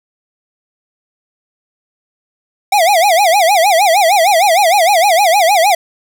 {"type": "tone with vibrato", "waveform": "square", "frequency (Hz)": 734, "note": "F#5", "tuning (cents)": -14, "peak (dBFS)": -8, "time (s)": [2.72, 5.75], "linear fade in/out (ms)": 5, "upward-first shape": "sine", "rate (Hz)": 6.5, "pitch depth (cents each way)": 230, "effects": []}